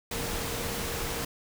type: tone in noise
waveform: sine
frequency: 466.2 Hz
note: A#4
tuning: in tune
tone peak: -40 dBFS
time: 0.11-1.25 s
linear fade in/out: 5 ms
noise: pink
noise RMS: -33 dBFS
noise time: 0.11-1.25 s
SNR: -10 dB
effects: none